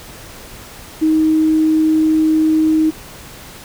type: tone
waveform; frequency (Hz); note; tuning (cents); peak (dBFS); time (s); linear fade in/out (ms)
sine; 314.3; D#4; +18; -10; 1.01-2.91; 20
effects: pink hiss -36 dBFS RMS until 3.64 s